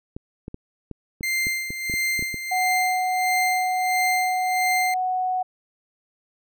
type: clicks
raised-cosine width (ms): 3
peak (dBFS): -20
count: 12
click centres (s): 0.165 / 0.481 / 0.544 / 0.913 / 1.209 / 1.469 / 1.705 / 1.898 / 1.939 / 2.193 / 2.225 / 2.343
type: tone with tremolo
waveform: 40% pulse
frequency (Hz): 2093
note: C7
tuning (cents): 0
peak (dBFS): -20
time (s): 1.23-4.94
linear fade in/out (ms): 2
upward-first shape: sine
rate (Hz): 1.5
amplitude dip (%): 65
type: tone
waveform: sine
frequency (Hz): 740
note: F#5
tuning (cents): 0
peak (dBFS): -21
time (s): 2.51-5.43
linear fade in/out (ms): 10
effects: none